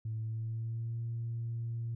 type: tone with pitch glide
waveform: sine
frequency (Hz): 110.6 to 115.96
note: A2 to A#2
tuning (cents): +9 to -9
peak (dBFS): -33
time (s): 0.05-1.95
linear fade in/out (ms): 5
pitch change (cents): +82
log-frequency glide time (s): 0.18-0.99
effects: tanh soft clip ceiling -30 dBFS